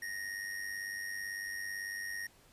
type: tone with amplitude modulation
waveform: square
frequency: 1864.7 Hz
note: A#6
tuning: in tune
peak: -36 dBFS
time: 0.02-2.27 s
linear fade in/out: 5 ms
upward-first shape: sine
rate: 98 Hz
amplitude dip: 60%
effects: pink hiss -63 dBFS RMS until 2.52 s + resampled to 32000 Hz